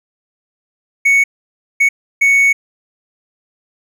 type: tone bursts at uneven times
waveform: triangle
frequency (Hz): 2221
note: C#7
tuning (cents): +3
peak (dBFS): -6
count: 3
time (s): 1.05-1.24 / 1.8-1.89 / 2.21-2.53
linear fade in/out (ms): 10
effects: none